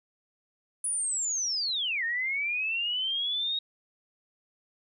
sine linear two-way sweep, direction down then up, 9956 to 1811 to 3781 Hz, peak -27 dBFS, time 0.84-3.59 s, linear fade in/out 5 ms, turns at 2.04 s, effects none

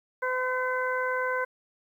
harmonic tone, 509 Hz, C5, 48 cents flat, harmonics 1 / 2 / 3 / 4, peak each -30 / -31 / -30 / -38 dBFS, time 0.22-1.45 s, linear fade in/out 10 ms, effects 10-bit

